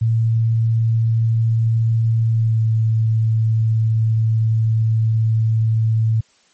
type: tone with pitch glide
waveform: sine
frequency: 113.4 to 111.45 Hz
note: A#2 to A2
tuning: -47 to +23 cents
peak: -13 dBFS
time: 0.01-6.21 s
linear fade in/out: 10 ms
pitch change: -30 cents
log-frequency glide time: 2.27-2.62 s
effects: white hiss -56 dBFS RMS until 6.53 s + MP3 32 kbps